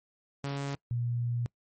sawtooth / sine tone pair in turn, 140 / 119.69 Hz, C#3 / A#2, +18 / +46 cents, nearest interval minor third, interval 272 cents, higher first, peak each -28 dBFS, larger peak neither, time 0.44-0.75 / 0.91-1.46 s, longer second, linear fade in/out 0 ms, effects noise-tail reverb RT60 0.1 s tail -23 dB re dry + MP3 32 kbps

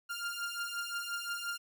sawtooth beating tone pair, 1396.9 / 1402.6 Hz, F6 / F6, 0 / +7 cents, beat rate 5.7 Hz, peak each -36 / -35 dBFS, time 0.09-1.58 s, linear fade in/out 20 ms, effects none

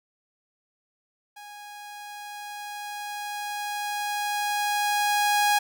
sawtooth tone with level ramp, 826 Hz, G#5, 10 cents flat, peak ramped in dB -38 to -15 dBFS, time 1.36-5.59 s, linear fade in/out 10 ms, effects none

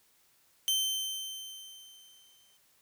sawtooth tone with exponential decay, 3099 Hz, G7, 21 cents flat, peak -22 dBFS, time 0.68-2.57 s, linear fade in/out 0 ms, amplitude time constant 410 ms, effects white hiss -67 dBFS RMS until 2.81 s

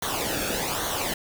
pink noise with flanger, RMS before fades -28 dBFS, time 0.02-1.14 s, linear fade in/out 5 ms, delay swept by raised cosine 0.39 to 1.01 ms, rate 1.2 Hz, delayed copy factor -0.7, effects none

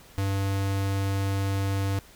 square tone, 98 Hz, G2, in tune, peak -25 dBFS, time 0.18-1.99 s, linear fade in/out 0 ms, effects added 50 Hz sine -58 dBFS peak until 2.15 s + pink hiss -52 dBFS RMS until 2.15 s

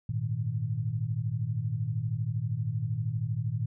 sine chord, Ab suspended second, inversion none, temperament equal, 103.83 / 116.54 / 155.56 Hz, Ab2 / Bb2 / Eb3, 0 / 0 / 0 cents, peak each -34 / -30 / -35 dBFS, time 0.09-3.66 s, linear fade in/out 5 ms, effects none

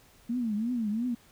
sine tone with vibrato, 227.2 Hz, A#3, 44 cents flat, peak -27 dBFS, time 0.29-1.15 s, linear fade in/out 10 ms, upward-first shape triangle, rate 2.9 Hz, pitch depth 200 cents each way, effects pink hiss -59 dBFS RMS until 1.31 s

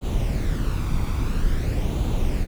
brown noise with flanger, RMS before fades -22 dBFS, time 0.01-2.47 s, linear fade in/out 50 ms, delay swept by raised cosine 0.28 to 0.87 ms, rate 0.49 Hz, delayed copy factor +0.5, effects none

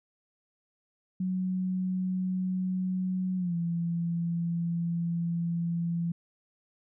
sine tone with pitch glide, 185 to 169.65 Hz, F#3 to F3, 0 to -50 cents, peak -27 dBFS, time 1.2-6.12 s, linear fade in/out 5 ms, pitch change -150 cents, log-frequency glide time 3.37-3.55 s, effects none

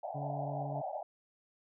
white band-pass noise, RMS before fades -40 dBFS, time 0.03-1.03 s, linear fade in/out 5 ms, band 590 to 820 Hz, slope 96 dB/octave
harmonic tone, 142.2 Hz, C#3, 45 cents sharp, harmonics 1 / 2 / 3 / 4 / 6 / 7, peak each -38 / -47 / -52 / -52 / -62 / -60 dBFS, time 0.14-0.82 s, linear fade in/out 20 ms
effects none

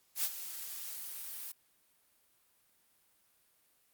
blue noise with ADSR envelope, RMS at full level -31 dBFS, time 0.15-1.52 s, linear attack 89 ms, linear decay 46 ms, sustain -12 dB, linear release 8 ms, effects white hiss -71 dBFS RMS until 3.93 s + Opus 48 kbps

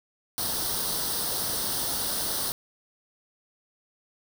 white noise with comb filter, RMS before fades -29 dBFS, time 0.38-2.52 s, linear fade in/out 0 ms, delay 0.21 ms, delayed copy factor +0.75, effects none

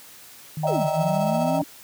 sine tone with pitch glide, 154.9 to 165.06 Hz, D#3 to E3, -7 to +3 cents, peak -26 dBFS, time 0.57-1.62 s, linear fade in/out 0 ms, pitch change +110 cents, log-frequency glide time 1.17-1.39 s
sine exponential two-way sweep, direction down then up, 801 to 146.83 to 292.3 Hz, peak -25 dBFS, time 0.63-1.64 s, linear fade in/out 10 ms, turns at 0.86 s
sine chord, Eb major seventh, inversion third, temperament just, 583.4 / 622.3 / 777.8 / 933.4 Hz, D5 / Eb5 / G5 / Bb5, -12 / 0 / -14 / +2 cents, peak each -31 / -25 / -27 / -31 dBFS, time 0.63-1.62 s, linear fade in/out 10 ms
35% pulse tone with tremolo, 654 Hz, E5, 14 cents flat, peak -27 dBFS, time 0.67-1.59 s, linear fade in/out 0 ms, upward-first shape sine, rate 15 Hz, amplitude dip 50%
effects white hiss -46 dBFS RMS until 1.83 s + high-pass 80 Hz 12 dB/octave

